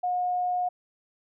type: tone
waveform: sine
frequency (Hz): 721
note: F#5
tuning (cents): -45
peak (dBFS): -24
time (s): 0.03-0.69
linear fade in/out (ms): 10
effects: none